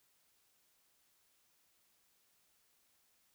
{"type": "silence", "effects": ["white hiss -74 dBFS RMS until 3.34 s"]}